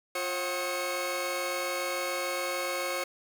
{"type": "tone cluster", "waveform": "sawtooth", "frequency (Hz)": [352.2, 538, 755, 1268, 2199], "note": ["F4", "C5", "F#5", "D#6", "C#7"], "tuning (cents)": [15, 48, 35, 32, -14], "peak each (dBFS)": [-35, -29, -38, -35, -33], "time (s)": [0.15, 3.04], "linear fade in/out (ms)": 5, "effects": []}